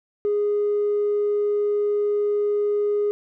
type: tone with tanh clipping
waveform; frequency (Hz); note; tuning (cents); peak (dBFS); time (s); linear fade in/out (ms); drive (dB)
triangle; 413.4; G#4; -8; -19; 0.25-3.11; 0; 5
effects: none